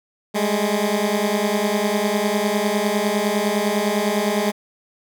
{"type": "beating tone pair", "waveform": "15% pulse", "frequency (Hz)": [202.8, 212.7], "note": ["G#3", "G#3"], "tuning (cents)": [-41, 42], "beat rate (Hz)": 9.9, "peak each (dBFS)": -15, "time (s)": [0.34, 4.52], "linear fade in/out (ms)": 20, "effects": []}